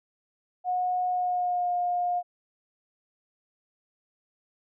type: tone with pitch glide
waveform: sine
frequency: 727 to 710.8 Hz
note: F#5 to F5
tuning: -31 to +30 cents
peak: -24 dBFS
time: 0.64-2.23 s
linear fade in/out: 50 ms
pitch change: -39 cents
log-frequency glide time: 1.08-1.72 s
effects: none